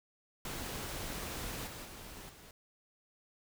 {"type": "noise with level steps", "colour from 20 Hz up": "pink", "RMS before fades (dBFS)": [-41, -46, -49, -55], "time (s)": [0.45, 2.51], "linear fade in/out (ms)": 2, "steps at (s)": [1.67, 1.85, 2.29], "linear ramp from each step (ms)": 5, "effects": []}